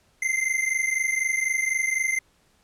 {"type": "tone pair together", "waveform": "square", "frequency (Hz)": [2069, 2093], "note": ["C7", "C7"], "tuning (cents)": [-20, 0], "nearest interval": "unison", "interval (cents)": 20, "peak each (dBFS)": -26, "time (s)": [0.22, 2.19], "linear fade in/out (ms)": 5, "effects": ["pink hiss -63 dBFS RMS until 2.63 s", "low-pass 11000 Hz 12 dB/octave"]}